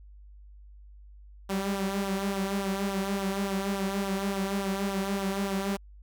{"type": "tone with flanger", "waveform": "sawtooth", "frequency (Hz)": 196, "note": "G3", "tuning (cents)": 0, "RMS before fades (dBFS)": -30, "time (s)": [1.49, 5.77], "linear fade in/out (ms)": 10, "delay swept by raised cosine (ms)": [0.42, 4.72], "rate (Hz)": 3.5, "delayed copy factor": -0.6, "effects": ["added 50 Hz sine -47 dBFS peak until 6.02 s"]}